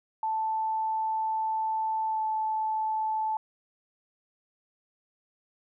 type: tone with pitch glide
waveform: sine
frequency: 880 to 872.4 Hz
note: A5 to A5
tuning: 0 to -15 cents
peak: -26 dBFS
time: 0.23-3.37 s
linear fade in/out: 2 ms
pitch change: -15 cents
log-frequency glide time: 2.08-2.21 s
effects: none